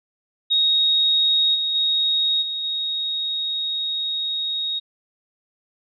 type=tone with level steps; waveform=sine; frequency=3756 Hz; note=A#7; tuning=12 cents sharp; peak=-15 / -20 / -17 / -24 / -22 dBFS; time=0.5-4.8 s; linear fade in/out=20 ms; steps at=1.54 / 1.74 / 2.41 / 2.63 s; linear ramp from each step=20 ms; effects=none